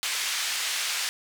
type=band-pass noise; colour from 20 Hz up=pink; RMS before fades=-29 dBFS; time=0.03-1.09 s; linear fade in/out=0 ms; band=2000 to 8600 Hz; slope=12 dB/octave; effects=none